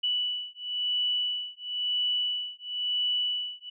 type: beating tone pair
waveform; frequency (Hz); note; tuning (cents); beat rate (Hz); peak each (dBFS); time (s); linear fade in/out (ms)
sine; 2960 / 2960.98; F#7 / F#7; 0 / +1; 0.98; -30; 0.03-3.7; 10
effects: none